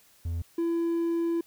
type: tone pair in turn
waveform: triangle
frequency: 84 / 336 Hz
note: E2 / E4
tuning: +33 / +33 cents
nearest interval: 2 octaves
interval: 2400 cents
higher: second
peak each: -26 / -22 dBFS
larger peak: second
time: 0.25-0.42 / 0.58-1.41 s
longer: second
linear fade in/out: 5 ms
effects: tanh soft clip ceiling -18 dBFS + white hiss -60 dBFS RMS until 1.46 s